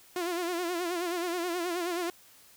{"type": "tone with vibrato", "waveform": "sawtooth", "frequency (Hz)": 349.2, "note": "F4", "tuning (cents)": 0, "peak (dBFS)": -26, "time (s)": [0.16, 2.1], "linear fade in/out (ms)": 2, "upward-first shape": "sine", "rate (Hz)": 9.4, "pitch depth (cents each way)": 81, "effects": ["white hiss -57 dBFS RMS until 2.56 s"]}